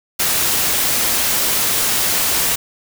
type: noise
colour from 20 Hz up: white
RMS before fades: -17 dBFS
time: 0.19-2.56 s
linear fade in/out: 10 ms
effects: none